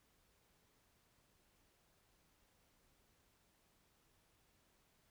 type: silence
effects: pink hiss -75 dBFS RMS until 5.1 s